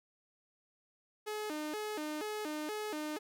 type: tone with vibrato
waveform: sawtooth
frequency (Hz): 359.4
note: F4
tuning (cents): +50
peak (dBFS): -33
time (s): 1.26-3.19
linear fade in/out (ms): 20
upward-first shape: square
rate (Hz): 2.1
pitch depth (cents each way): 290
effects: none